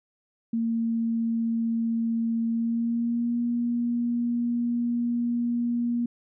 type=tone with pitch glide; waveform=sine; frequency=228.9 to 238.2 Hz; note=A#3 to A#3; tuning=-31 to +38 cents; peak=-23 dBFS; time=0.53-6.06 s; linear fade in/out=5 ms; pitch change=+69 cents; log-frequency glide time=2.48-3.4 s; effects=none